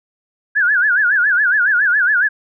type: tone with vibrato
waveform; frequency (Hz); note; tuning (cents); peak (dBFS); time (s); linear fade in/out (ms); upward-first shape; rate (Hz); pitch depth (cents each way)
sine; 1568; G6; 0; -11; 0.55-2.29; 20; sine; 7.2; 180
effects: none